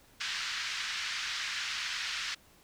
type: band-pass noise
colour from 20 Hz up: pink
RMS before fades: -36 dBFS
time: 0.2-2.35 s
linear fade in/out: 10 ms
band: 1500 to 5600 Hz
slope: 24 dB/octave
effects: pink hiss -61 dBFS RMS until 2.63 s